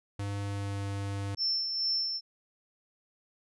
square tone with pitch glide, 100.6 to 99.62 Hz, G2 to G2, +45 to +28 cents, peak -33 dBFS, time 0.19-1.35 s, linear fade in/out 5 ms, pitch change -17 cents, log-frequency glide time 0.4-0.86 s
sine tone with tremolo, 5360 Hz, E8, 28 cents sharp, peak -26 dBFS, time 1.37-2.21 s, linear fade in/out 50 ms, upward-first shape sine, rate 2.3 Hz, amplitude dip 45%
effects resampled to 24000 Hz

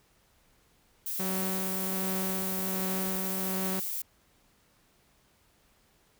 violet noise, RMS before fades -34 dBFS, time 1.06-4.02 s, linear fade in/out 5 ms
sawtooth tone with tremolo, 189 Hz, F#3, 37 cents sharp, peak -27 dBFS, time 1.19-3.8 s, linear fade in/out 10 ms, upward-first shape sine, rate 1.3 Hz, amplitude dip 30%
clicks, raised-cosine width 2 ms, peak -34 dBFS, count 8, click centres 2.295 / 2.385 / 2.422 / 2.524 / 2.589 / 2.802 / 3.079 / 3.153 s
effects pink hiss -66 dBFS RMS until 6.19 s

